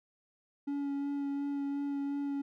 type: tone with vibrato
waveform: triangle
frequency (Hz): 282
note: C#4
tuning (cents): +30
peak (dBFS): -30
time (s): 0.67-2.42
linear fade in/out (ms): 10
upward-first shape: sine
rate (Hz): 2.8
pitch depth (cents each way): 13
effects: none